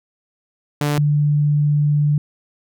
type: tone pair in turn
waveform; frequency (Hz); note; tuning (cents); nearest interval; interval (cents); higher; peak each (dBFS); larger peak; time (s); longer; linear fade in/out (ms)
sawtooth / sine; 146.83 / 147.37; D3 / D3; 0 / +6; unison; 6; second; -13; neither; 0.81-0.98 / 0.98-2.18; second; 2
effects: none